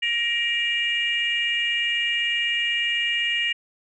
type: tone cluster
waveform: sine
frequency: 1881 / 2353 / 2842 Hz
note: A#6 / D7 / F7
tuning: +15 / +3 / +30 cents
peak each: -26 / -26 / -23 dBFS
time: 0.02-3.53 s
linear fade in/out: 10 ms
effects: tanh soft clip ceiling -13 dBFS